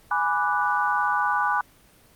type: chord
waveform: sine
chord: G# half-diminished seventh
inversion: none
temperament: equal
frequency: 830.6 / 987.8 / 1174.7 / 1480 Hz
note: G#5 / B5 / D6 / F#6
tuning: 0 / 0 / 0 / 0 cents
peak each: -26 dBFS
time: 0.11-1.61 s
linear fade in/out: 2 ms
effects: pink hiss -55 dBFS RMS until 2.15 s + Opus 24 kbps